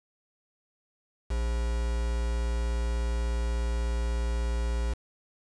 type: tone with quantisation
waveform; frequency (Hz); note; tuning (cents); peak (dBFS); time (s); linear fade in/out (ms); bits
triangle; 58.27; A#1; 0; -24; 1.3-4.94; 10; 6
effects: resampled to 22050 Hz